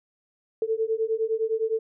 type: beating tone pair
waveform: sine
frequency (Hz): 440 / 449.8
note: A4 / A4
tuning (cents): 0 / +38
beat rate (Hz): 9.8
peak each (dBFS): -26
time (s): 0.62-1.79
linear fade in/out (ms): 2
effects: none